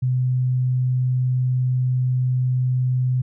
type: tone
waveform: sine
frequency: 127.1 Hz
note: C3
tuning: 50 cents flat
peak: -17 dBFS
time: 0.02-3.22 s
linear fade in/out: 10 ms
effects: none